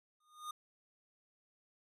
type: tone with exponential growth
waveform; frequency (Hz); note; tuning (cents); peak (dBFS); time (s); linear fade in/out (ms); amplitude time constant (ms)
square; 1225; D#6; -27; -39; 0.2-0.51; 5; 66
effects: resampled to 32000 Hz